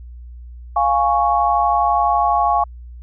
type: chord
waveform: sine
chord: Db major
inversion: first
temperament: equal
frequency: 698.5 / 830.6 / 1108.7 Hz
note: F5 / Ab5 / Db6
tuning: 0 / 0 / 0 cents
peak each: -18 / -17 / -18 dBFS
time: 0.76-2.64 s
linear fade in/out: 5 ms
effects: added 60 Hz sine -33 dBFS peak until 3.02 s